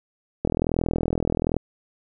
click train, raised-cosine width 2 ms, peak -9 dBFS, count 47, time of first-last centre 0.45-1.567 s, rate 41.2 Hz, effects none

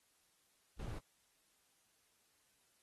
brown noise, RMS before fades -44 dBFS, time 0.79-0.99 s, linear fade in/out 5 ms, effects white hiss -75 dBFS RMS until 2.82 s + AAC 32 kbps

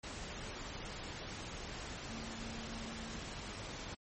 sine tone in noise, 225.9 Hz, A3, 46 cents sharp, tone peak -47 dBFS, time 2.09-3.2 s, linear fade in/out 10 ms, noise pink, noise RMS -45 dBFS, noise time 0.03-3.95 s, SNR -5 dB, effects MP3 32 kbps

